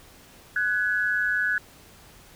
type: tone pair together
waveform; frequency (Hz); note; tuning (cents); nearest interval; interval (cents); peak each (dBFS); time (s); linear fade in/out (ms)
sine; 1485.7 / 1684; F#6 / G#6; +7 / +24; major second; 217; -24 / -25; 0.56-1.58; 2
effects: pink hiss -51 dBFS RMS until 2.35 s